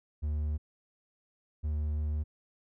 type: tone pair in turn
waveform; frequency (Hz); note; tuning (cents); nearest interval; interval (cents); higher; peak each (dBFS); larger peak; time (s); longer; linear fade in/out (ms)
triangle; 75.1 / 75.52; D2 / D2; +39 / +49; unison; 10; second; -27; neither; 0.22-0.58 / 1.63-2.24; second; 20
effects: none